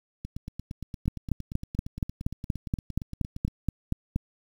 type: two click trains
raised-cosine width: 5 ms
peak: -23 / -13 dBFS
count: 29 / 14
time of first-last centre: 0.25-3.48 / 1.08-4.161 s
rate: 8.67 / 4.22 Hz
effects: 8-bit